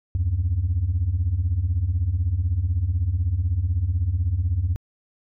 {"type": "beating tone pair", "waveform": "sine", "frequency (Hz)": [76.4, 92.4], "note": ["D#2", "F#2"], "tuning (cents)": [-31, -2], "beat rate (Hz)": 16, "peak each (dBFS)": [-23, -20], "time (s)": [0.15, 4.76], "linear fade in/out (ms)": 0, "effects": ["tanh soft clip ceiling -15 dBFS"]}